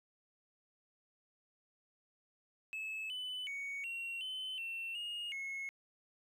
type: tone with pitch steps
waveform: triangle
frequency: 2598 / 3005 / 2233 / 2739 / 3048 / 2700 / 2857 / 2178 Hz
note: E7 / F#7 / C#7 / F7 / G7 / E7 / F7 / C#7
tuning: -26 / +26 / +12 / -34 / -49 / +41 / +39 / -31 cents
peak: -37 dBFS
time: 2.73-5.69 s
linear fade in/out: 0 ms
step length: 370 ms
effects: tanh soft clip ceiling -33 dBFS